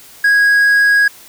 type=tone; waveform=triangle; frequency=1651 Hz; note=G#6; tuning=11 cents flat; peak=-6 dBFS; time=0.24-1.08 s; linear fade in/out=5 ms; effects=white hiss -40 dBFS RMS until 1.28 s